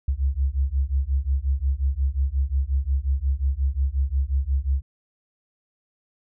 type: beating tone pair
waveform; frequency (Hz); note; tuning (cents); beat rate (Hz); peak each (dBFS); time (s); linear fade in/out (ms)
sine; 65.3 / 70.9; C2 / C#2; -3 / +40; 5.6; -23; 0.08-4.82; 5
effects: none